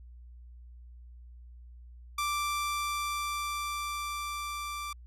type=tone with level ramp; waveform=sawtooth; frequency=1174.7 Hz; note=D6; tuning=in tune; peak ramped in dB=-25 to -32 dBFS; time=2.18-4.93 s; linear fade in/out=5 ms; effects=added 60 Hz sine -47 dBFS peak until 5.06 s + resampled to 32000 Hz